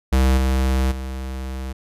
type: tone with level steps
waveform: square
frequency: 65.41 Hz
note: C2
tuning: in tune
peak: -14 / -17 / -27 dBFS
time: 0.12-1.73 s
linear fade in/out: 10 ms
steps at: 0.37 / 0.91 s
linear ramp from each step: 10 ms
effects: resampled to 32000 Hz